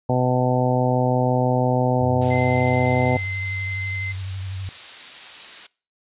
harmonic tone, 126.1 Hz, B2, 36 cents sharp, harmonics 1 / 2 / 3 / 4 / 5 / 6 / 7, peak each -21 / -24 / -29 / -24 / -26 / -27 / -28 dBFS, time 0.09-3.17 s, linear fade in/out 5 ms
sine tone with vibrato, 95 Hz, F#2, 46 cents sharp, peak -27 dBFS, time 2.01-4.69 s, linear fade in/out 0 ms, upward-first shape sine, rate 12 Hz, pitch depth 48 cents each way
blue noise, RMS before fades -31 dBFS, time 2.21-5.67 s, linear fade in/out 10 ms
sine tone, 2068 Hz, C7, 21 cents flat, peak -26 dBFS, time 2.3-4.13 s, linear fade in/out 20 ms
effects noise-tail reverb RT60 0.4 s tail -22 dB re dry + resampled to 8000 Hz

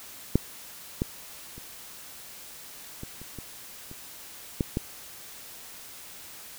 clicks, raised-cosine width 3 ms, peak -6 / -12 / -30 / -24 / -30 / -25 / -29 / -11 / -13 dBFS, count 9, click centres 0.356 / 1.019 / 1.58 / 3.034 / 3.216 / 3.387 / 3.914 / 4.608 / 4.771 s, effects white hiss -45 dBFS RMS until 6.58 s

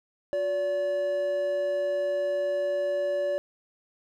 triangle tone pair together, 362.4 / 574.9 Hz, F#4 / D5, -36 / -37 cents, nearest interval minor sixth, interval 799 cents, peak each -34 / -23 dBFS, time 0.33-3.38 s, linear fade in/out 0 ms, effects none

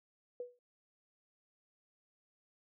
sine tone with exponential decay, 490 Hz, B4, 14 cents flat, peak -36 dBFS, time 0.4-0.59 s, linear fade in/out 2 ms, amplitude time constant 40 ms, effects none

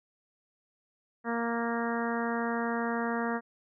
harmonic tone, 233.1 Hz, A#3, in tune, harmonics 1 / 2 / 3 / 4 / 5 / 6 / 7 / 8, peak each -32 / -35 / -37 / -38 / -39 / -40 / -40 / -41 dBFS, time 1.24-3.41 s, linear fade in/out 50 ms, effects none

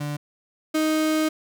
35% pulse tone pair in turn, 146.83 / 312 Hz, D3 / D#4, 0 / +5 cents, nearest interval octave + minor second, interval 1305 cents, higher second, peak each -25 / -18 dBFS, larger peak second, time 0-0.17 / 0.74-1.29 s, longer second, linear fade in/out 10 ms, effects none

